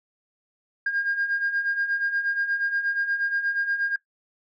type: beating tone pair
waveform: sine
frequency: 1610 / 1618.4 Hz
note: G6 / G#6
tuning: +46 / -45 cents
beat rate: 8.4 Hz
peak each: -29 / -23 dBFS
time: 0.86-3.96 s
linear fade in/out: 5 ms
effects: noise-tail reverb RT60 0.1 s tail -17 dB re dry + tanh soft clip ceiling -17 dBFS